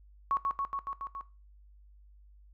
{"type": "tone with echo", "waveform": "sine", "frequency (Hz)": 1108.7, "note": "C#6", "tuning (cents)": 0, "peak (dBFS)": -25, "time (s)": [0.31, 0.37], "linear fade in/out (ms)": 0, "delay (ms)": 140, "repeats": 6, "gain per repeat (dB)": -2, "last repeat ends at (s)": 1.21, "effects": ["noise-tail reverb RT60 0.3 s tail -17 dB re dry", "added 50 Hz sine -54 dBFS peak until 2.53 s"]}